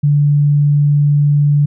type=tone; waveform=sine; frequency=145.6 Hz; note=D3; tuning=15 cents flat; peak=-8 dBFS; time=0.03-1.66 s; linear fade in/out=10 ms; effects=none